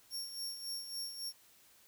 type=tone with tremolo; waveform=sawtooth; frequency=5510 Hz; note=F8; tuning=24 cents flat; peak=-35 dBFS; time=0.1-1.33 s; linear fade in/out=50 ms; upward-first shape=sine; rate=3.6 Hz; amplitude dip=60%; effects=white hiss -64 dBFS RMS until 1.87 s